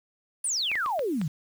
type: exponential sweep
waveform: sine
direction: down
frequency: 9956 to 138.59 Hz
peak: -25 dBFS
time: 0.44-1.28 s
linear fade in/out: 5 ms
type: clicks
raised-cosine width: 0.3 ms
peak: -21 dBFS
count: 5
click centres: 0.716 / 0.755 / 0.861 / 0.993 / 1.215 s
effects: 8-bit